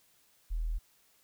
sine tone, 40.25 Hz, E1, 41 cents flat, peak -30 dBFS, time 0.5-0.79 s, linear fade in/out 20 ms, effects white hiss -67 dBFS RMS until 1.23 s

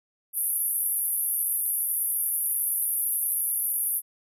white band-pass noise, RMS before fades -27 dBFS, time 0.33-4.02 s, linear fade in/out 50 ms, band 10000 to 13000 Hz, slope 96 dB/octave, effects none

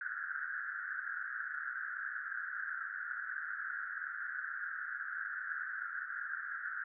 pink band-pass noise, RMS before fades -41 dBFS, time 0.01-6.84 s, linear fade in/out 2 ms, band 1400 to 1700 Hz, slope 96 dB/octave, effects none

